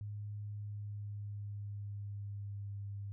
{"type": "tone with pitch glide", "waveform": "sine", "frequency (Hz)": [103.7, 100.52], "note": ["G#2", "G2"], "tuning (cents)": [-2, 44], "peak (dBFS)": -40, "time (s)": [0.01, 3.12], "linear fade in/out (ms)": 0, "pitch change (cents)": -54, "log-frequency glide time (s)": [0.51, 2.87], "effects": []}